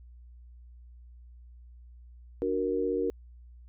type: chord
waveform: sine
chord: D augmented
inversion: none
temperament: equal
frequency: 293.7 / 370 / 466.2 Hz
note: D4 / F#4 / A#4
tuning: 0 / 0 / 0 cents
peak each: -33 / -31 / -29 dBFS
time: 2.42-3.1 s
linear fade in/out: 0 ms
effects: added 60 Hz sine -48 dBFS peak until 3.68 s